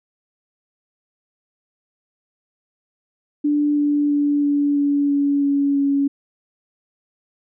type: tone with pitch steps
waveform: sine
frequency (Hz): 293.7 / 291.7 / 289.7 / 287.7 / 285.7 / 283.7 / 281.7 / 279.8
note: D4 / D4 / D4 / D4 / D4 / C#4 / C#4 / C#4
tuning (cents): 0 / -12 / -24 / -36 / -48 / +40 / +28 / +16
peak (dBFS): -15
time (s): 3.44-6.08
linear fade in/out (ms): 10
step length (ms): 330
effects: none